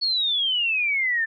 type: exponential sweep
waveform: sine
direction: down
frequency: 4435 to 1760 Hz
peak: -20 dBFS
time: 0.01-1.26 s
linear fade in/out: 20 ms
effects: none